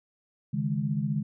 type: chord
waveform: sine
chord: C# suspended second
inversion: none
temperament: equal with one note detuned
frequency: 140.12 / 155.56 / 207.7 Hz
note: C#3 / D#3 / G#3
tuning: +19 / 0 / 0 cents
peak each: -30 dBFS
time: 0.53-1.23 s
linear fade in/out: 10 ms
effects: none